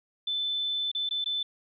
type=tone with dropouts; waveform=sine; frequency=3520 Hz; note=A7; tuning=in tune; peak=-27 dBFS; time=0.27-1.43 s; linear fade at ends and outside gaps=5 ms; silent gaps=0.916-0.949 / 1.091-1.109 / 1.243-1.259 s; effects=none